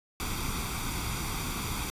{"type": "noise with comb filter", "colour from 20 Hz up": "pink", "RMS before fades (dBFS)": -33, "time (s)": [0.2, 1.9], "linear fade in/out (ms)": 0, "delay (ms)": 0.85, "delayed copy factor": 0.65, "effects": ["resampled to 32000 Hz"]}